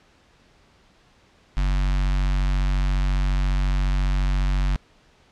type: tone with notch filter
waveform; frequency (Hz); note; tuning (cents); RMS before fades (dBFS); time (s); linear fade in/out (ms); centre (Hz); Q
square; 47.23; F#1; +36; -21; 1.57-4.76; 0; 440; 0.58
effects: pink hiss -57 dBFS RMS until 5.31 s + low-pass 5000 Hz 12 dB/octave